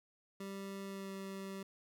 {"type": "tone with pitch glide", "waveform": "25% pulse", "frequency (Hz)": [196, 193.97], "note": ["G3", "G3"], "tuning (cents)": [0, -18], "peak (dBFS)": -39, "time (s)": [0.4, 1.63], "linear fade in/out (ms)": 5, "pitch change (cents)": -18, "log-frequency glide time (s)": [0.86, 1.12], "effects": []}